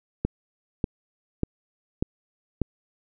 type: click train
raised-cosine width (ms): 3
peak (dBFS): -10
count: 5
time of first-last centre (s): 0.25-2.617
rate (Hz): 1.69
effects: none